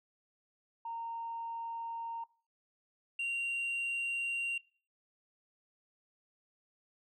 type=tone pair in turn; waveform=sine; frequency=922 / 2763 Hz; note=A#5 / F7; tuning=-19 / -19 cents; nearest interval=octave + perfect fifth; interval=1900 cents; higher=second; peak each=-37 / -30 dBFS; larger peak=second; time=0.85-2.24 / 3.19-4.58 s; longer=neither; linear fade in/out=5 ms; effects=noise-tail reverb RT60 0.4 s tail -22 dB re dry + tanh soft clip ceiling -32 dBFS